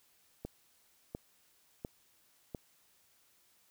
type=click train; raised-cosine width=2 ms; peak=-26 dBFS; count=4; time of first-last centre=0.45-2.548 s; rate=1.43 Hz; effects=white hiss -69 dBFS RMS until 3.7 s